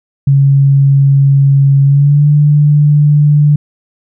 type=tone with pitch glide; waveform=sine; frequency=138.5 to 147.59 Hz; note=C#3 to D3; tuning=-1 to +9 cents; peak=-4 dBFS; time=0.27-3.56 s; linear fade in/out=5 ms; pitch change=+110 cents; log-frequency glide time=1.83-2.28 s; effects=none